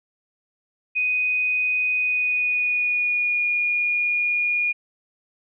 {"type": "tone with pitch glide", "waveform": "sine", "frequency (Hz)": [2494, 2436], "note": ["D#7", "D#7"], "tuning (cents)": [3, -37], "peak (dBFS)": -19, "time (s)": [0.95, 4.73], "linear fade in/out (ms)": 20, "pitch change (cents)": -40, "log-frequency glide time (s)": [1.97, 3.46], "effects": []}